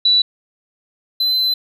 sine / triangle tone pair in turn, 3951 / 4048 Hz, B7 / B7, 0 / +42 cents, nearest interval unison, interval 42 cents, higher second, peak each -10 / -13 dBFS, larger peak first, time 0.05-0.22 / 1.2-1.54 s, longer second, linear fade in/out 5 ms, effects none

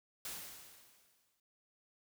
white noise with exponential decay, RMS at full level -42 dBFS, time 0.25-1.4 s, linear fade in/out 2 ms, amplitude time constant 250 ms, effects none

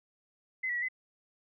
sine tone with pitch steps, 2043 / 1940 / 1924 / 2030 Hz, C7 / B6 / B6 / B6, -42 / -31 / -46 / +47 cents, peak -30 dBFS, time 0.63-0.886 s, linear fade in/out 10 ms, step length 64 ms, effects none

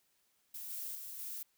violet noise with level steps, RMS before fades -45 / -42 / -46 / -43 dBFS, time 0.54-1.43 s, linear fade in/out 5 ms, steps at 0.7 / 0.95 / 1.19 s, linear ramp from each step 2 ms, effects white hiss -75 dBFS RMS until 1.57 s

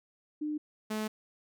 sine / sawtooth tone pair in turn, 301.5 / 215.6 Hz, D4 / A3, +46 / -35 cents, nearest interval tritone, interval 581 cents, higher first, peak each -31 / -28 dBFS, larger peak second, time 0.41-0.58 / 0.9-1.08 s, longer second, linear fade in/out 10 ms, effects none

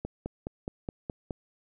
click train, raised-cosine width 2 ms, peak -20 dBFS, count 7, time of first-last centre 0.05-1.308 s, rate 4.77 Hz, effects none

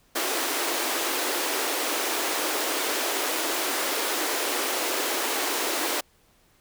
pink high-pass noise, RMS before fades -27 dBFS, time 0.15-6.01 s, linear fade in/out 10 ms, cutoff 290 Hz, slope 48 dB/octave, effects pink hiss -62 dBFS RMS until 6.6 s

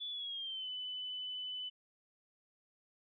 sine tone with pitch glide, 3451 to 3004 Hz, A7 to F#7, -34 to +26 cents, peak -39 dBFS, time 0-1.7 s, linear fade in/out 20 ms, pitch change -240 cents, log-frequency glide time 0.1-0.69 s, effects none

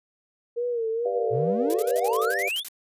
sine tone with vibrato, 466.2 Hz, A#4, in tune, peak -24 dBFS, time 0.56-2.32 s, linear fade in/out 20 ms, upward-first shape sine, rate 2.3 Hz, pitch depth 82 cents each way
sine chord, G dominant seventh, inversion none, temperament equal, 392 / 493.9 / 587.3 / 698.5 Hz, G4 / B4 / D5 / F5, 0 / 0 / 0 / 0 cents, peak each -32 dBFS, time 1.05-2.49 s, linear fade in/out 10 ms
triangle exponential sweep, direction up, 110 to 3655 Hz, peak -24 dBFS, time 1.3-2.64 s, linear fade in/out 50 ms
blue noise bursts, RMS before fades -34 dBFS, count 12, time 1.7-2.684 s, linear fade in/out 0 ms, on 38 ms, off 48 ms
effects resampled to 32000 Hz

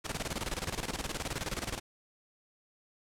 pink noise with tremolo, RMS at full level -34 dBFS, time 0.04-1.8 s, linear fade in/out 20 ms, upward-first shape square, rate 19 Hz, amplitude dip 75%, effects low-pass 10000 Hz 12 dB/octave

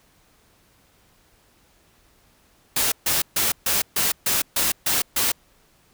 white noise bursts, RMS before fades -21 dBFS, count 9, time 2.76-5.32 s, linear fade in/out 5 ms, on 160 ms, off 140 ms, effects pink hiss -59 dBFS RMS until 5.93 s

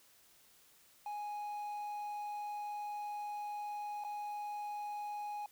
triangle tone with dropouts, 830.6 Hz, G#5, in tune, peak -37 dBFS, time 1.06-5.46 s, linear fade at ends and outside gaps 2 ms, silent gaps 4.039-4.047 s, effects white hiss -65 dBFS RMS until 5.51 s

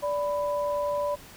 sine tone pair together, 583 / 993.3 Hz, D5 / B5, -13 / +10 cents, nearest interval major sixth, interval 923 cents, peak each -26 / -31 dBFS, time 0.02-1.16 s, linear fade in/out 20 ms, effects pink hiss -48 dBFS RMS until 1.36 s

